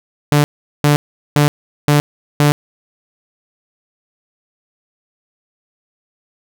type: tone bursts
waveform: sawtooth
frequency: 146.83 Hz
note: D3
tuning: in tune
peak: -5 dBFS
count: 5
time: 0.32-2.52 s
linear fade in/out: 0 ms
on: 120 ms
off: 400 ms
effects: none